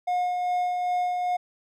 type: tone with tremolo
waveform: triangle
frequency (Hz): 719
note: F#5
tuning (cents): -50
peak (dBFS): -20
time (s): 0.07-1.37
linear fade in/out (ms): 10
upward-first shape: sine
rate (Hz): 2.5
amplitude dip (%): 30
effects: none